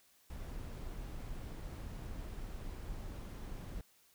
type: noise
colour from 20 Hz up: brown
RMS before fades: -44 dBFS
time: 0.3-3.81 s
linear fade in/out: 2 ms
effects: white hiss -68 dBFS RMS until 4.14 s